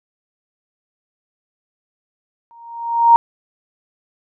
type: tone with exponential growth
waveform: sine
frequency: 932.3 Hz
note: A#5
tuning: in tune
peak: -3 dBFS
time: 2.51-3.16 s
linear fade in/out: 0 ms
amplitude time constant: 140 ms
effects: none